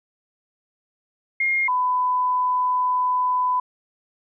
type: tone pair in turn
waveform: sine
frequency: 2132 / 1001 Hz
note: C7 / B5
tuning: +32 / +23 cents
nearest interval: octave + minor second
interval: 1309 cents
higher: first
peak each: -18 dBFS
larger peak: neither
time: 1.4-1.68 / 1.68-3.6 s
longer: second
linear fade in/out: 5 ms
effects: none